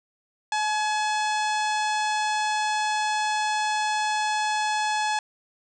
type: harmonic tone with a mistuned harmonic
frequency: 855 Hz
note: A5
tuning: 50 cents flat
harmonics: 1 / 2 / 3 / 4 / 5 / 6 / 7 / 8 / 9 / 10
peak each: -24 / -30 / -34 / -36 / -38 / -40 / -41 / -42 / -43 / -44 dBFS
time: 0.52-5.19 s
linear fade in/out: 2 ms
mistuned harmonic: 2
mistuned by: -28 cents
effects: none